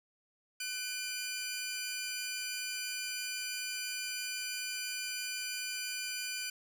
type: tone pair together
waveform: 15% pulse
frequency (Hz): 1507 / 2401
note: F#6 / D7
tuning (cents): +31 / +38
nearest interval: minor sixth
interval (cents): 807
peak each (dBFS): -35 / -31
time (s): 0.6-6.5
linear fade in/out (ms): 5
effects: none